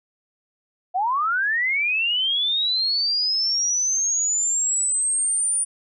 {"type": "linear sweep", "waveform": "sine", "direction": "up", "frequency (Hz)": [698.5, 9430], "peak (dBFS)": -19, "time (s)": [0.94, 5.65], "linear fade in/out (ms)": 20, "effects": []}